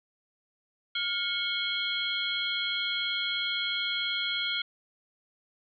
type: tone cluster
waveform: sine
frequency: 1417 / 2194 / 3097 / 3299 / 4160 Hz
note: F6 / C#7 / G7 / G#7 / C8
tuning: +25 / -18 / -22 / -12 / -11 cents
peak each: -35 / -35 / -37 / -31 / -38 dBFS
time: 0.95-4.62 s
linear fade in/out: 5 ms
effects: none